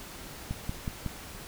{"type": "click train", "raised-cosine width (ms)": 5, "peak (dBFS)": -19, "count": 4, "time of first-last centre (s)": [0.51, 1.062], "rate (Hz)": 5.43, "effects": ["pink hiss -44 dBFS RMS until 1.47 s"]}